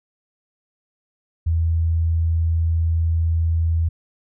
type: tone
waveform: sine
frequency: 82.3 Hz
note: E2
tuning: 2 cents flat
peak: -16 dBFS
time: 1.46-3.89 s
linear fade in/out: 10 ms
effects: none